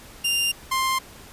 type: tone pair in turn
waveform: sawtooth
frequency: 2794 / 1052 Hz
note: F7 / C6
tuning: 0 / +9 cents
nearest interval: octave + perfect fourth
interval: 1691 cents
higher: first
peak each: -17 dBFS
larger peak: neither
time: 0.24-0.52 / 0.71-0.99 s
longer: neither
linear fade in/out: 10 ms
effects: pink hiss -45 dBFS RMS until 1.32 s + resampled to 32000 Hz